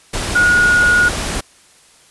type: tone in noise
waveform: sine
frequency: 1444 Hz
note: F#6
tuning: 43 cents flat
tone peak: -9 dBFS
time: 0.35-1.09 s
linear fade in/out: 10 ms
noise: pink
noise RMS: -21 dBFS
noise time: 0.13-1.41 s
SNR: +9 dB
effects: white hiss -48 dBFS RMS until 2.1 s + resampled to 24000 Hz